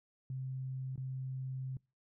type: tone with dropouts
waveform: sine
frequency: 131.1 Hz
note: C3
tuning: 4 cents sharp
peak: -37 dBFS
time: 0.3-1.77 s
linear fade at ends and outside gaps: 2 ms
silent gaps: 0.959-0.977 s
effects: noise-tail reverb RT60 0.3 s tail -26 dB re dry